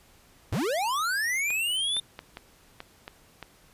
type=linear sweep; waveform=square; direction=up; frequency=69.3 to 3631 Hz; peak=-26 dBFS; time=0.52-2 s; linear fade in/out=5 ms
type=clicks; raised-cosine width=0.3 ms; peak=-22 dBFS; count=7; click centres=1.505 / 1.967 / 2.191 / 2.371 / 2.804 / 3.079 / 3.427 s
effects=pink hiss -58 dBFS RMS until 3.73 s + resampled to 32000 Hz